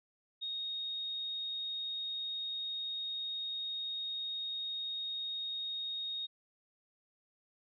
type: tone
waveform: sine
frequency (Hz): 3729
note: A#7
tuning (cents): 0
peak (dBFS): -36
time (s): 0.41-6.27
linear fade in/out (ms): 20
effects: none